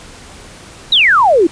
sine exponential sweep, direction down, 4006 to 311.1 Hz, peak -6 dBFS, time 0.92-1.47 s, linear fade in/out 5 ms, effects pink hiss -36 dBFS RMS until 1.51 s + resampled to 22050 Hz

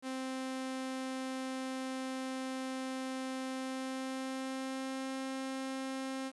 sawtooth tone with pitch glide, 261.6 to 265.4 Hz, C4 to C4, 0 to +25 cents, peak -33 dBFS, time 0.02-6.32 s, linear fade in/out 50 ms, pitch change +25 cents, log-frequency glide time 3.51-5.15 s, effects resampled to 24000 Hz + 10-bit

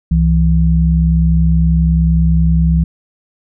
sine tone pair together, 65.9 / 164.81 Hz, C2 / E3, +13 / 0 cents, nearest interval octave + major third, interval 1587 cents, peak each -11 dBFS, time 0.11-2.84 s, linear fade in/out 5 ms, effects none

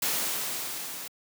white noise with level ramp, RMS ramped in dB -27 to -39 dBFS, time 0.02-1.08 s, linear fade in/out 5 ms, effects high-pass 150 Hz 12 dB/octave

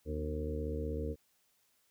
harmonic tone with a mistuned harmonic, 76 Hz, D#2, 40 cents flat, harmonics 1 / 2 / 3 / 4 / 5 / 6 / 7, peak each -37 / -45 / -44 / -44 / -49 / -40 / -47 dBFS, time 0.05-1.16 s, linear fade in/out 50 ms, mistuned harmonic 3, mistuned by +73 cents, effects white hiss -73 dBFS RMS until 1.9 s

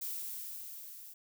violet noise with level ramp, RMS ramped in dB -38 to -51 dBFS, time 0.01-1.14 s, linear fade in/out 10 ms, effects none

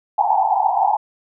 pink band-pass noise, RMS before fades -17 dBFS, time 0.18-0.97 s, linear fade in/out 5 ms, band 740 to 910 Hz, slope 96 dB/octave, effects none

